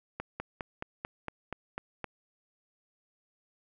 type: slowing click train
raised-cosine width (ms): 0.5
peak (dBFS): -20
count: 9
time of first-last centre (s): 0.2-2.043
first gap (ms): 200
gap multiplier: 1.04
effects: none